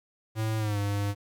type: tone with pitch glide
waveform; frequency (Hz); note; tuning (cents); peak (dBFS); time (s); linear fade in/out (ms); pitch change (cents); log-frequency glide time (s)
square; 110 to 101.45; A2 to G#2; 0 to -40; -27; 0.35-1.15; 50; -140; 0.58-0.78
effects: 10-bit